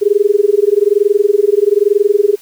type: tone with amplitude modulation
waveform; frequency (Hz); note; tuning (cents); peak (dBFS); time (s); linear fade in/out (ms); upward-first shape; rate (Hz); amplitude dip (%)
sine; 410; G#4; -22; -4; 0.01-2.36; 20; sine; 21.1; 100
effects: white hiss -43 dBFS RMS until 2.41 s